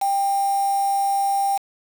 sine tone with quantisation, 792 Hz, G5, 18 cents sharp, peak -18 dBFS, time 0.01-1.58 s, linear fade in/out 10 ms, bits 5, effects none

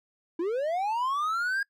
triangle linear sweep, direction up, 318.7 to 1642 Hz, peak -24 dBFS, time 0.39-1.63 s, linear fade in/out 5 ms, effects noise-tail reverb RT60 0.1 s tail -22 dB re dry

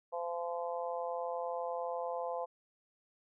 harmonic tone, 171.5 Hz, F3, 31 cents flat, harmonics 3 / 4 / 5 / 6, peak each -38 / -40 / -42 / -44 dBFS, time 0.12-2.46 s, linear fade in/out 20 ms, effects none

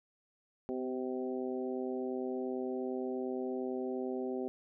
harmonic tone with a mistuned harmonic, 128.7 Hz, C3, 28 cents flat, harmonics 2 / 3 / 4 / 5 / 6, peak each -38 / -37 / -43 / -47 / -48 dBFS, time 0.69-4.48 s, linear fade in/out 0 ms, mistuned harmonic 2, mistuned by -18 cents, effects none

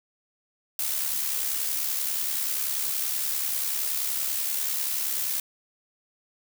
blue noise with amplitude modulation, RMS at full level -26 dBFS, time 0.79-5.4 s, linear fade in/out 2 ms, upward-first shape sine, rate 70.4 Hz, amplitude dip 45%, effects none

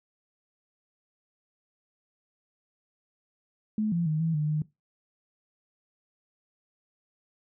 sine tone with pitch steps, 214.5 / 170.6 / 154.9 / 163.1 / 150.9 / 152.7 Hz, A3 / F3 / D#3 / E3 / D3 / D#3, -44 / -40 / -7 / -18 / +47 / -32 cents, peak -24 dBFS, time 3.78-4.62 s, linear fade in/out 2 ms, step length 140 ms, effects noise-tail reverb RT60 0.2 s tail -19 dB re dry

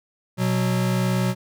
square tone pair together, 123.41 / 184.9 Hz, B2 / F#3, -1 / -1 cents, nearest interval perfect fifth, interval 700 cents, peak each -23 dBFS, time 0.37-1.35 s, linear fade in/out 50 ms, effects none

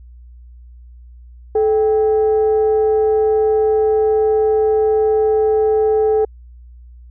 sine tone pair together, 432.6 / 784 Hz, A4 / G5, -29 / 0 cents, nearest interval minor seventh, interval 1029 cents, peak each -11 / -22 dBFS, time 1.55-6.25 s, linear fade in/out 5 ms, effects tanh soft clip ceiling -6 dBFS + added 60 Hz sine -37 dBFS peak until 7.1 s

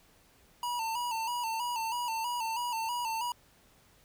square tone with vibrato, 932.3 Hz, A#5, in tune, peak -32 dBFS, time 0.63-3.32 s, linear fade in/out 2 ms, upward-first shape square, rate 3.1 Hz, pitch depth 65 cents each way, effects pink hiss -63 dBFS RMS until 4.04 s

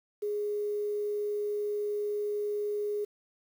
sine tone with quantisation, 415.3 Hz, G#4, in tune, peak -29 dBFS, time 0.22-3.05 s, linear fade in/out 10 ms, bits 9, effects none

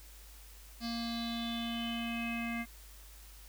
square tone with low-pass filter sweep, 233.1 Hz, A#3, in tune, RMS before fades -37 dBFS, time 0.8-2.66 s, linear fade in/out 50 ms, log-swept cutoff 4700 to 2200 Hz, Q 7.8, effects added 51 Hz sine -52 dBFS peak until 3.48 s + white hiss -57 dBFS RMS until 3.48 s

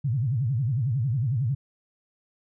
sine tone with vibrato, 125 Hz, B2, 21 cents sharp, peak -22 dBFS, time 0.04-1.55 s, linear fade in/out 10 ms, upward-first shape sine, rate 11 Hz, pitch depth 260 cents each way, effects none

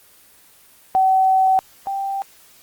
sine tone pair in turn, 760 / 785 Hz, F#5 / G5, +46 / +2 cents, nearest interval minor second, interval 56 cents, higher second, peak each -12 / -21 dBFS, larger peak first, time 0.95-1.59 / 1.87-2.22 s, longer first, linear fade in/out 0 ms, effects white hiss -50 dBFS RMS until 2.62 s + Opus 24 kbps

